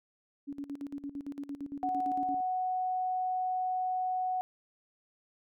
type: tone with tremolo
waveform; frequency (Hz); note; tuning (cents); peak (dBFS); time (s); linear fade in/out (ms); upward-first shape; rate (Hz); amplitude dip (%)
sine; 282.4; C#4; +32; -35; 0.47-2.41; 20; square; 8.8; 80
type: tone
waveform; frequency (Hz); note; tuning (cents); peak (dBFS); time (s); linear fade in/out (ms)
sine; 740; F#5; 0; -29; 1.83-4.41; 0
effects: none